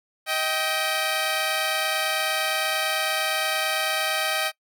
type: tone pair together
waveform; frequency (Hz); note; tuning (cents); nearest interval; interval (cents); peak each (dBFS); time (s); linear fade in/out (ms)
10% pulse; 630 / 780.3; D#5 / G5; +21 / -8; major third; 371; -17 / -18; 0.26-4.52; 50
effects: noise-tail reverb RT60 0.1 s tail -22 dB re dry